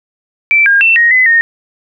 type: tone with pitch steps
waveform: sine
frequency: 2332 / 1616 / 2684 / 1874 / 2023 / 1845 Hz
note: D7 / G#6 / E7 / A#6 / B6 / A#6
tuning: -13 / -48 / +31 / +9 / +41 / -18 cents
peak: -5 dBFS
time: 0.51-1.41 s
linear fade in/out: 0 ms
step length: 150 ms
effects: none